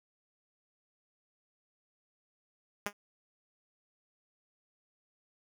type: tone with exponential decay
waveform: 5% pulse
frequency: 204.5 Hz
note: G#3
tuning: 26 cents flat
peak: -18 dBFS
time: 2.86-2.93 s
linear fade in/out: 2 ms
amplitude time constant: 15 ms
effects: none